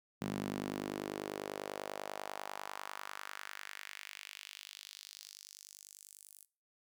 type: tone with high-pass filter sweep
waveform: sawtooth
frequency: 50.1 Hz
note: G1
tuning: 38 cents sharp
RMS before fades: -45 dBFS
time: 0.21-6.45 s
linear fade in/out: 10 ms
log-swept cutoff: 190 to 10000 Hz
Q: 1.9
effects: noise-tail reverb RT60 0.4 s tail -22 dB re dry